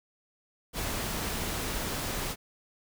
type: noise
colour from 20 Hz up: pink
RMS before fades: -33 dBFS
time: 0.73-2.36 s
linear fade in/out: 50 ms
effects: none